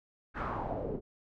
pink noise with low-pass filter sweep, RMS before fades -36 dBFS, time 0.34-1.01 s, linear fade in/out 50 ms, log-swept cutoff 1600 to 370 Hz, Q 3.4, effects none

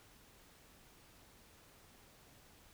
silence, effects pink hiss -63 dBFS RMS until 2.73 s

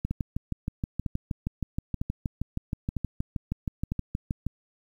two click trains, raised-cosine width 5 ms, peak -16 / -16 dBFS, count 5 / 29, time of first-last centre 0.11-3.92 / 0.05-4.466 s, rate 1.05 / 6.34 Hz, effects 9-bit

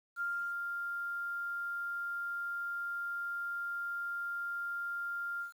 sine tone with ADSR envelope, 1396.9 Hz, F6, in tune, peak -32 dBFS, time 0.16-5.53 s, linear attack 49 ms, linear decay 320 ms, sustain -3 dB, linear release 120 ms, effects 10-bit

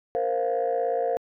sine chord, Bb suspended second, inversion none, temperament equal, 466.2 / 523.3 / 698.5 Hz, Bb4 / C5 / F5, 0 / 0 / 0 cents, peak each -26 dBFS, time 0.15-1.17 s, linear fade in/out 0 ms, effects tanh soft clip ceiling -17 dBFS

